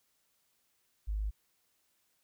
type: tone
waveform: sine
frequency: 52 Hz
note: G#1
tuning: 3 cents sharp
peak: -31 dBFS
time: 1.07-1.31 s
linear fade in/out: 20 ms
effects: white hiss -75 dBFS RMS until 2.23 s